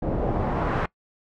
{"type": "noise with low-pass filter sweep", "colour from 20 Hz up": "pink", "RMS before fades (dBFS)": -25, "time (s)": [0.02, 0.86], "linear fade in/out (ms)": 5, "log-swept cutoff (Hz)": [490, 1500], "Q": 1.3, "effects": ["noise-tail reverb RT60 0.1 s tail -22 dB re dry"]}